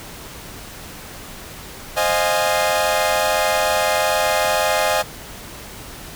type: chord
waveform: sawtooth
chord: F minor seventh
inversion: second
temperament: equal with one note detuned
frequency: 523.3 / 616.9 / 698.5 / 830.6 Hz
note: C5 / Eb5 / F5 / Ab5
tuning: 0 / -15 / 0 / 0 cents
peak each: -20 / -16 / -20 / -18 dBFS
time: 1.96-5.03 s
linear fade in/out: 20 ms
effects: pink hiss -36 dBFS RMS until 6.15 s